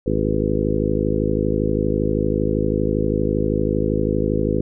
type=harmonic tone with a mistuned harmonic; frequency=52.6 Hz; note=G#1; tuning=23 cents sharp; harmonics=1 / 2 / 3 / 4 / 5 / 6 / 7 / 8 / 9; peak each=-26 / -26 / -26 / -26 / -26 / -26 / -26 / -26 / -26 dBFS; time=0.06-4.61 s; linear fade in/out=5 ms; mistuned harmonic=9; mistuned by=+69 cents; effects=none